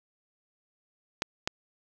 clicks, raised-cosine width 0.2 ms, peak -10 dBFS, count 2, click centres 1.221 / 1.475 s, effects none

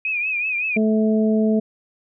sine tone with vibrato, 2489 Hz, D#7, in tune, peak -20 dBFS, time 0.05-0.77 s, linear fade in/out 2 ms, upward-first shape triangle, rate 5.3 Hz, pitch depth 98 cents each way
harmonic tone, 217.4 Hz, A3, 21 cents flat, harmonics 1 / 2 / 3, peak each -16 / -22 / -26 dBFS, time 0.76-1.6 s, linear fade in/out 10 ms
effects none

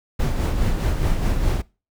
brown noise with tremolo, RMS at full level -18 dBFS, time 0.19-1.62 s, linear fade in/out 10 ms, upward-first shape sine, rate 4.8 Hz, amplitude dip 45%, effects noise-tail reverb RT60 0.3 s tail -22 dB re dry

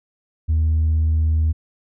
triangle tone with tanh clipping, 79.1 Hz, D#2, 29 cents sharp, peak -15 dBFS, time 0.48-1.53 s, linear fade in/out 20 ms, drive 6 dB, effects none

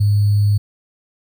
sine tone with sample-and-hold, 102.8 Hz, G#2, 17 cents flat, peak -11 dBFS, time 0-0.58 s, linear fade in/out 10 ms, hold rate 4410 Hz, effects none

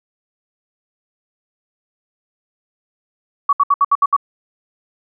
sine tone bursts, 1131 Hz, C#6, 34 cents sharp, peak -9 dBFS, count 7, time 3.49-4.165 s, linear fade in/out 5 ms, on 39 ms, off 67 ms, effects none

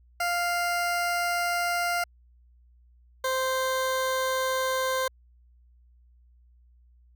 20% pulse tone pair in turn, 698.5 / 521.3 Hz, F5 / C5, 0 / -6 cents, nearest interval perfect fourth, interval 506 cents, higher first, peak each -20 dBFS, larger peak neither, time 0.2-2.04 / 3.24-5.08 s, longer neither, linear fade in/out 5 ms, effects added 60 Hz sine -55 dBFS peak until 7.15 s

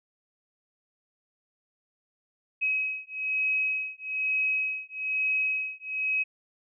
sine beating tone pair, 2546 / 2547.1 Hz, D#7 / D#7, +39 / +40 cents, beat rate 1.1 Hz, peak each -29 dBFS, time 2.61-6.24 s, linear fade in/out 20 ms, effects none

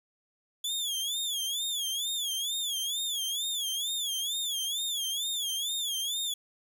sawtooth tone with vibrato, 3402 Hz, G#7, 41 cents sharp, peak -27 dBFS, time 0.64-6.34 s, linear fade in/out 5 ms, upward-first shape sine, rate 2.2 Hz, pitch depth 140 cents each way, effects none

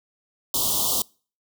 white band-stop noise, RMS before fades -23 dBFS, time 0.54-1.02 s, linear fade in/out 2 ms, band 1200 to 3000 Hz, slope 96 dB/octave, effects noise-tail reverb RT60 0.4 s tail -26 dB re dry

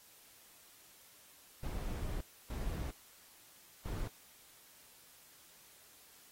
brown noise bursts at uneven times, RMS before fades -39 dBFS, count 3, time 1.63-2.21 / 2.5-2.91 / 3.85-4.08 s, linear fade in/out 5 ms, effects white hiss -61 dBFS RMS until 6.31 s + AAC 48 kbps

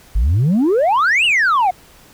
sine exponential two-way sweep, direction up then down, 46.25 to 2960 to 699 Hz, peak -9 dBFS, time 0.15-1.71 s, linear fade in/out 10 ms, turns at 1.25 s, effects tanh soft clip ceiling -10 dBFS + pink hiss -46 dBFS RMS until 2.13 s

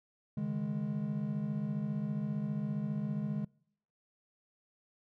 triangle chord, C# suspended second, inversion none, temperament equal with one note detuned, 140.61 / 155.56 / 207.7 Hz, C#3 / D#3 / G#3, +25 / 0 / 0 cents, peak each -37 / -36 / -33 dBFS, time 0.37-3.45 s, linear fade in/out 5 ms, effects noise-tail reverb RT60 0.7 s tail -26 dB re dry

